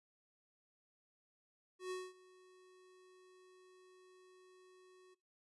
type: tone with ADSR envelope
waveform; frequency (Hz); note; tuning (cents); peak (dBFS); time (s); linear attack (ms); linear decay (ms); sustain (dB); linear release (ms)
square; 369.2; F#4; -4; -40; 1.79-5.15; 120; 220; -22; 18
effects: noise-tail reverb RT60 0.4 s tail -25 dB re dry + resampled to 24000 Hz